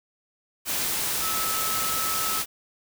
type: tone in noise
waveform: sine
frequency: 1300 Hz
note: E6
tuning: 24 cents flat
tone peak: -30 dBFS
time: 1.2-2.43 s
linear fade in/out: 50 ms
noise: white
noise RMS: -27 dBFS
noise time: 0.65-2.46 s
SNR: -6 dB
effects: none